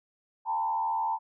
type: tone with frequency modulation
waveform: sine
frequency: 897 Hz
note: A5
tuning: 33 cents sharp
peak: -26 dBFS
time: 0.45-1.19 s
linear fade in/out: 50 ms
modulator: 81.6 Hz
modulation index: 0.86
effects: none